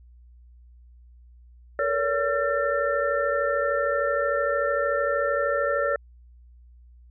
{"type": "tone cluster", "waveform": "sine", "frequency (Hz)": [443.6, 476.8, 567, 1357, 1788], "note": ["A4", "A#4", "C#5", "E6", "A6"], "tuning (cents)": [14, 39, 39, 50, 27], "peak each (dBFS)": [-33, -31, -24, -28, -30], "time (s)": [1.79, 5.96], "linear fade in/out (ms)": 2, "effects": ["added 60 Hz sine -48 dBFS peak until 7.1 s"]}